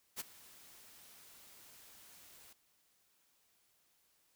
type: noise with ADSR envelope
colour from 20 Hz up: white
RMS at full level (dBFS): -39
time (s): 0.16-2.53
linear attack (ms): 41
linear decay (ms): 21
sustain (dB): -20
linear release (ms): 4
effects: white hiss -74 dBFS RMS until 4.35 s